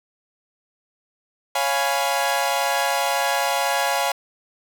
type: chord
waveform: sawtooth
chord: C# dominant seventh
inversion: none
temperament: equal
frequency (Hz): 554.4 / 698.5 / 830.6 / 987.8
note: C#5 / E#5 / G#5 / B5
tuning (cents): 0 / 0 / 0 / 0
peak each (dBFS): -22 / -21 / -20 / -24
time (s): 1.55-4.12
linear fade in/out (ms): 5
effects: none